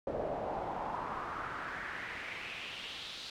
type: noise with band-pass filter sweep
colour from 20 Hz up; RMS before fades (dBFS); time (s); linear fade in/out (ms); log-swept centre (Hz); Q
brown; -40; 0.07-3.3; 2; 560 to 4100; 3.2
effects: none